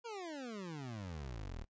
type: exponential sweep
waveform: 25% pulse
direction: down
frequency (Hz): 485.9 to 35.57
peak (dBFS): -39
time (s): 0.04-1.65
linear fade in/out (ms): 20
effects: noise-tail reverb RT60 0.1 s tail -23 dB re dry + resampled to 16000 Hz